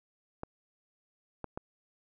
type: clicks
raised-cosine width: 1 ms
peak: -23 dBFS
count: 3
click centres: 0.434 / 1.443 / 1.575 s
effects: none